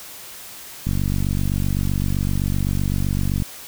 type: click train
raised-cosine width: 5 ms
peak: -10 dBFS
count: 123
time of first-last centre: 0.87-3.422 s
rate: 47.8 Hz
effects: white hiss -38 dBFS RMS until 3.67 s